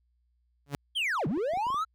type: tone with exponential growth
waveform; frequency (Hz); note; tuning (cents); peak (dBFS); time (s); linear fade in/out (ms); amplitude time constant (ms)
sawtooth; 141.9; C#3; +41; -23; 0.66-0.75; 0; 18
type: linear two-way sweep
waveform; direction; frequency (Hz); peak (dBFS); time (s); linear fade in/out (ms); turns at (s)
triangle; down then up; 3322 to 128.2 to 1351; -25; 0.95-1.85; 20; 1.27
type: clicks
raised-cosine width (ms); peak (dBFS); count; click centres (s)
2; -32; 8; 1.27 / 1.311 / 1.375 / 1.536 / 1.573 / 1.668 / 1.703 / 1.744
effects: added 60 Hz sine -68 dBFS peak until 1.94 s